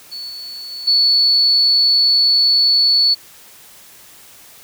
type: tone with level steps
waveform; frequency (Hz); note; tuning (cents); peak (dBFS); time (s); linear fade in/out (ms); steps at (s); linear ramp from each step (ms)
sine; 4435; C#8; 0; -26 / -28 / -26 / -10; 0.11-3.15; 20; 0.29 / 0.71 / 0.87; 10
effects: white hiss -43 dBFS RMS until 4.63 s